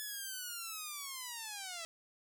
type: linear sweep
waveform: 5% pulse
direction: down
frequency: 1726 to 648 Hz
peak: -30 dBFS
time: 0-1.85 s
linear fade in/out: 0 ms
effects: none